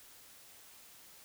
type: silence
effects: white hiss -57 dBFS RMS until 1.24 s